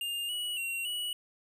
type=tone with pitch steps; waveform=square; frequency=2810 / 2927 / 2746 / 2933 Hz; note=F7 / F#7 / F7 / F#7; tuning=+10 / -19 / -30 / -16 cents; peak=-33 dBFS; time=0.01-1.13 s; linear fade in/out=2 ms; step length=280 ms; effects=none